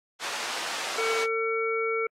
pink high-pass noise, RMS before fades -32 dBFS, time 0.19-1.27 s, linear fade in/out 50 ms, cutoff 740 Hz, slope 12 dB/octave
harmonic tone, 450 Hz, A4, 39 cents sharp, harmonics 1 / 3 / 5, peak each -27 / -31 / -31 dBFS, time 0.98-2.07 s, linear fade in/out 5 ms
effects low-pass 7000 Hz 12 dB/octave + AAC 48 kbps

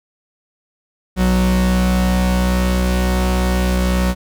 45% pulse tone pair together, 61.74 / 185.01 Hz, B1 / F#3, 0 / 0 cents, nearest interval octave + perfect fifth, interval 1900 cents, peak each -16 dBFS, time 1.16-4.15 s, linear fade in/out 50 ms, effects none

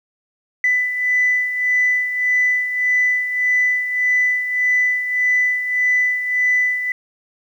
sine beating tone pair, 1994 / 1995.7 Hz, B6 / B6, +16 / +18 cents, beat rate 1.7 Hz, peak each -15 / -22 dBFS, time 0.64-6.92 s, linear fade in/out 2 ms, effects tanh soft clip ceiling -8 dBFS + 8-bit

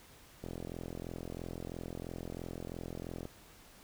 click train, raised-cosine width 2 ms, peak -28 dBFS, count 122, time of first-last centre 0.44-3.254 s, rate 43 Hz, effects pink hiss -58 dBFS RMS until 3.83 s

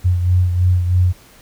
sine beating tone pair, 89.8 / 92.9 Hz, F2 / F#2, +49 / +7 cents, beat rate 3.1 Hz, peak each -12 / -21 dBFS, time 0.04-1.13 s, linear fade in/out 20 ms, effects pink hiss -46 dBFS RMS until 1.41 s

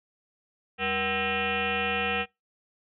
sine tone with frequency modulation, 1594 Hz, G6, 28 cents sharp, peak -25 dBFS, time 0.78-2.26 s, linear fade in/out 50 ms, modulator 279 Hz, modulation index 4.9, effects noise-tail reverb RT60 0.2 s tail -23 dB re dry

